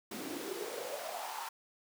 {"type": "noise with high-pass filter sweep", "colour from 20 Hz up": "pink", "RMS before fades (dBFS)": -41, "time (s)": [0.11, 1.49], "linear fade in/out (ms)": 5, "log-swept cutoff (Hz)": [240, 1000], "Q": 5.8, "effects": []}